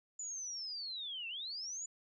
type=linear two-way sweep; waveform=sine; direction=down then up; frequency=7040 to 2629 to 7040 Hz; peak=-40 dBFS; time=0.19-1.86 s; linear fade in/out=5 ms; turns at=1.28 s; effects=none